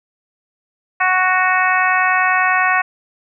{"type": "harmonic tone", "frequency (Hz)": 370, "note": "F#4", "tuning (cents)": 0, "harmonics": [2, 3, 4, 5, 6, 7], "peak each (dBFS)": [-19, -18, -19, -18, -23, -23], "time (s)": [1, 2.82], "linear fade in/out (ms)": 10, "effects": []}